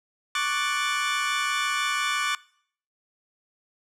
25% pulse chord, D major seventh, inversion third, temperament equal, 1108.7 / 1174.7 / 1480 / 1760 Hz, C#6 / D6 / F#6 / A6, 0 / 0 / 0 / 0 cents, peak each -28 / -24 / -26 / -28 dBFS, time 0.35-2.35 s, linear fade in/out 2 ms, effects noise-tail reverb RT60 0.6 s tail -22 dB re dry + low-pass 9000 Hz 12 dB/octave

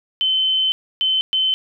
sine tone bursts at uneven times, 3065 Hz, G7, 40 cents flat, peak -15 dBFS, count 3, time 0.21-0.72 / 1.01-1.21 / 1.33-1.54 s, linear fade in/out 0 ms, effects none

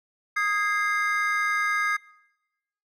triangle chord, Ab major, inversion second, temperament equal with one note detuned, 1244.5 / 1638.3 / 2093 Hz, Eb6 / Ab6 / C7, 0 / -24 / 0 cents, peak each -25 dBFS, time 0.36-1.97 s, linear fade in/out 10 ms, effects noise-tail reverb RT60 1.0 s tail -24 dB re dry

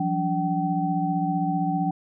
sine tone cluster, 171.1 / 186.5 / 288.1 / 766 Hz, F3 / F#3 / D4 / G5, -35 / +14 / -33 / -40 cents, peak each -26 / -31 / -28 / -26 dBFS, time 0-1.91 s, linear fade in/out 5 ms, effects none

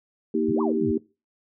sine chord, Eb major, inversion second, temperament equal with one note detuned, 233.1 / 315.7 / 392 Hz, Bb3 / Eb4 / G4, 0 / +25 / 0 cents, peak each -25 dBFS, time 0.34-0.98 s, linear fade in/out 5 ms
sine exponential two-way sweep, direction up then down, 77 to 1174.7 to 77 Hz, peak -29 dBFS, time 0.48-0.92 s, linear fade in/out 10 ms, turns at 0.61 s
effects noise-tail reverb RT60 0.3 s tail -21 dB re dry

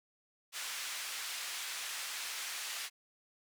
pink band-pass noise, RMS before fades -41 dBFS, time 0.52-2.9 s, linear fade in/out 50 ms, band 1700 to 11000 Hz, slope 12 dB/octave, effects none

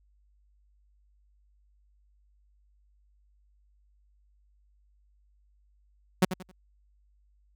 sawtooth tone with echo, 185 Hz, F#3, in tune, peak -14 dBFS, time 6.22-6.25 s, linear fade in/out 5 ms, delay 89 ms, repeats 3, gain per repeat -11 dB, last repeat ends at 6.517 s, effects added 50 Hz sine -62 dBFS peak until 7.55 s

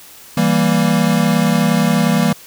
square chord, E diminished, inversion none, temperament equal, 164.81 / 196 / 233.1 Hz, E3 / G3 / Bb3, 0 / 0 / 0 cents, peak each -17 dBFS, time 0.37-2.33 s, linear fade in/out 5 ms, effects white hiss -40 dBFS RMS until 2.46 s

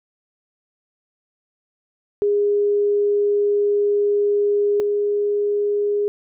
sine tone pair in turn, 410 / 411.4 Hz, G#4 / G#4, -22 / -16 cents, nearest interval unison, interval 6 cents, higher second, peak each -15 / -17 dBFS, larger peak first, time 2.22-4.8 / 4.8-6.08 s, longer first, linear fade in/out 0 ms, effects none

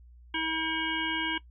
harmonic tone, 320.8 Hz, E4, 47 cents flat, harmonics 1 / 3 / 5 / 7 / 9 / 10, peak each -35 / -35 / -35 / -35 / -35 / -35 dBFS, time 0.34-1.38 s, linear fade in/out 5 ms, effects noise-tail reverb RT60 0.1 s tail -18 dB re dry + added 60 Hz sine -50 dBFS peak until 1.5 s

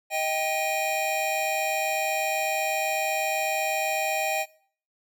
square tone cluster, 630 / 784 / 2460 Hz, D#5 / G5 / D#7, +21 / 0 / -20 cents, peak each -30 / -29 / -30 dBFS, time 0.1-4.46 s, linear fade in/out 50 ms, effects noise-tail reverb RT60 0.5 s tail -20 dB re dry

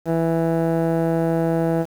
15% pulse tone with low-pass filter, 164.81 Hz, E3, in tune, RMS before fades -20 dBFS, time 0.05-1.86 s, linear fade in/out 50 ms, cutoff 900 Hz, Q 1.1, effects 7-bit

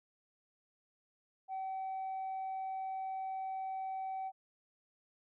sine tone, 764 Hz, G5, 45 cents flat, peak -35 dBFS, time 1.48-4.32 s, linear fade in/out 50 ms, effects tanh soft clip ceiling -35 dBFS

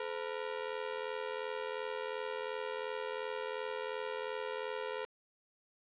sawtooth ring-modulated tone, 471.8 Hz, A#4, 21 cents sharp, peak -30 dBFS, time 0-5.05 s, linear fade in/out 0 ms, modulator 41.4 Hz, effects resampled to 8000 Hz + 10-bit

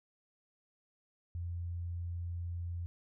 sine tone, 86.4 Hz, F2, 18 cents flat, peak -36 dBFS, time 1.35-2.86 s, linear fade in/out 0 ms, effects none

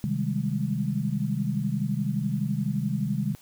sine chord, Ab major seventh, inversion first, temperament equal, 130.81 / 155.56 / 196 / 207.7 Hz, C3 / Eb3 / G3 / Ab3, 0 / 0 / 0 / 0 cents, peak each -30 dBFS, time 0.04-3.35 s, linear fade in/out 0 ms, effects white hiss -55 dBFS RMS until 3.41 s

